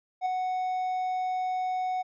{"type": "tone with ADSR envelope", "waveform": "triangle", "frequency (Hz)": 740, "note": "F#5", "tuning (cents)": 0, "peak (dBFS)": -21, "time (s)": [0.21, 2.03], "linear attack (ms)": 48, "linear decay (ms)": 5, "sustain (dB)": -4, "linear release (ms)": 20, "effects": ["resampled to 16000 Hz"]}